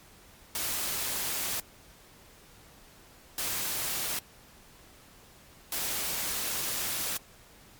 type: noise bursts at uneven times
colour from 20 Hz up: white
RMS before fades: -32 dBFS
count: 3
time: 0.55-1.6 / 3.38-4.19 / 5.72-7.17 s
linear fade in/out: 2 ms
effects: pink hiss -55 dBFS RMS until 7.79 s + MP3 96 kbps